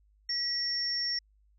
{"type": "tone pair together", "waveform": "sine", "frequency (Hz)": [1934, 5480], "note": ["B6", "F8"], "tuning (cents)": [-37, -34], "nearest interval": "octave + tritone", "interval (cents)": 1803, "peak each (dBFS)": [-39, -29], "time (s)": [0.29, 1.19], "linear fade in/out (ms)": 5, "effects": ["added 51 Hz sine -62 dBFS peak until 1.58 s"]}